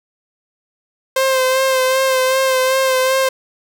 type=tone with vibrato; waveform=sawtooth; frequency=523.3 Hz; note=C5; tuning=in tune; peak=-9 dBFS; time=1.16-3.29 s; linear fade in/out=5 ms; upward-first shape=sine; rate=2.6 Hz; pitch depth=28 cents each way; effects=none